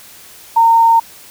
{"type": "tone", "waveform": "sine", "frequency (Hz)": 916, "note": "A#5", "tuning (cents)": -31, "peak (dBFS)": -6, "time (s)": [0.56, 1], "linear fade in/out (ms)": 10, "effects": ["white hiss -39 dBFS RMS until 1.3 s"]}